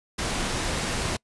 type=low-pass noise; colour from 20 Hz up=pink; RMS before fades=-28 dBFS; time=0.18-1.17 s; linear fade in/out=10 ms; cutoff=10000 Hz; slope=12 dB/octave; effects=noise-tail reverb RT60 0.1 s tail -26 dB re dry + resampled to 24000 Hz